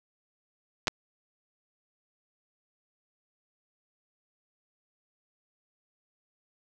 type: clicks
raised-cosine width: 0.2 ms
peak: -9 dBFS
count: 2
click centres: 0.872 / 0.88 s
effects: none